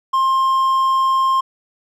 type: tone with hard clipping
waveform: triangle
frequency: 1060 Hz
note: C6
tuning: 22 cents sharp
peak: -14 dBFS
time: 0.13-1.41 s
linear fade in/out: 10 ms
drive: 6 dB
effects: none